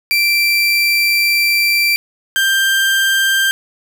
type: tone pair in turn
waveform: 30% pulse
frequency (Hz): 2349 / 1579.6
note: D7 / G6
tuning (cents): 0 / +13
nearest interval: perfect fifth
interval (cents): 687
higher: first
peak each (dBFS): -9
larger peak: neither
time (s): 0.11-1.96 / 2.36-3.51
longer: first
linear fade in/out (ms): 0
effects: none